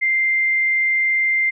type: tone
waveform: sine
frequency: 2093 Hz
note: C7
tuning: in tune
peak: -15 dBFS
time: 0.01-1.51 s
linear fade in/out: 20 ms
effects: none